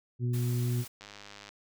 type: harmonic tone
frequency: 121.9 Hz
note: B2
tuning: 22 cents flat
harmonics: 1 / 2 / 3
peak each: -27 / -38 / -41 dBFS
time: 0.19-0.85 s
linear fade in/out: 50 ms
type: noise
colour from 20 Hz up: white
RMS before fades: -45 dBFS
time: 0.33-0.88 s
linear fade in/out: 10 ms
type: click train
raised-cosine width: 0.2 ms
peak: -29 dBFS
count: 50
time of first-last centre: 1.01-1.49 s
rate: 102 Hz
effects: none